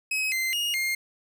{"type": "tone with pitch steps", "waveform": "40% pulse", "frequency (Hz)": [2549, 2076, 2859, 2120], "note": ["D#7", "C7", "F7", "C7"], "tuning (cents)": [41, -14, 40, 22], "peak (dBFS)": -24, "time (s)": [0.11, 0.95], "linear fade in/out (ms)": 5, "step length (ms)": 210, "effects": []}